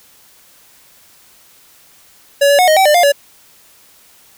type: tone with pitch steps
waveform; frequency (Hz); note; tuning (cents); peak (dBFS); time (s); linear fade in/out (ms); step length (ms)
square; 565 / 570 / 730 / 623 / 767 / 597 / 703 / 568; C#5 / C#5 / F#5 / D#5 / G5 / D5 / F5 / C#5; +33 / +48 / -24 / +2 / -38 / +28 / +11 / +42; -8; 2.41-3.122; 10; 89
effects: white hiss -47 dBFS RMS until 4.37 s